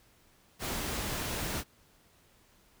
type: noise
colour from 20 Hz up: pink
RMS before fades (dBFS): -35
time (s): 0.59-1.64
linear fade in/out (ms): 50
effects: pink hiss -64 dBFS RMS until 2.8 s